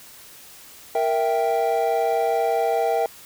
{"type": "chord", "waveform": "triangle", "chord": "E diminished", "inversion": "second", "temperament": "equal", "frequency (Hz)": [466.2, 659.3, 784], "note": ["Bb4", "E5", "G5"], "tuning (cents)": [0, 0, 0], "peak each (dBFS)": -21, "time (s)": [0.95, 3.06], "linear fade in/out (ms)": 2, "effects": ["tanh soft clip ceiling -7 dBFS", "white hiss -45 dBFS RMS until 3.25 s"]}